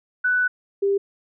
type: tone pair in turn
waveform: sine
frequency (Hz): 1490 / 397.4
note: F#6 / G4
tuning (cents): +12 / +24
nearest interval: octave + major seventh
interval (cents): 2288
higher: first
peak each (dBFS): -17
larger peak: neither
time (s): 0.24-0.48 / 0.82-0.98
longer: first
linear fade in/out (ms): 10
effects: none